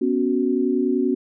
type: chord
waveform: sine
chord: B suspended second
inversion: none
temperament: equal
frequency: 246.9 / 277.2 / 370 Hz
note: B3 / C#4 / F#4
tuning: 0 / 0 / 0 cents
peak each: -22 dBFS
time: 0.01-1.15 s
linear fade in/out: 10 ms
effects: none